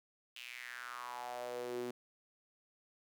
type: tone with high-pass filter sweep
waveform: sawtooth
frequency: 122.7 Hz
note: B2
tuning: 11 cents flat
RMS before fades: -44 dBFS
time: 0.36-1.91 s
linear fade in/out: 5 ms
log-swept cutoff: 2900 to 300 Hz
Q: 4.9
effects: none